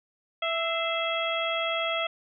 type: harmonic tone with a mistuned harmonic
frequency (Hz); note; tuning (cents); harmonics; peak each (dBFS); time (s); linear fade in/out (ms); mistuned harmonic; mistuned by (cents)
659.3; E5; 0; 1 / 2 / 3 / 4 / 5; -30 / -32 / -34 / -34 / -32; 0.42-2.07; 5; 3; +71
effects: none